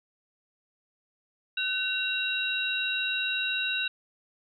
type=tone cluster; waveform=sine; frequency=1511 / 2747 / 3840 Hz; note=F#6 / F7 / B7; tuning=+36 / -29 / -49 cents; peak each=-32 / -30 / -31 dBFS; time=1.57-3.88 s; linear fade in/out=5 ms; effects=none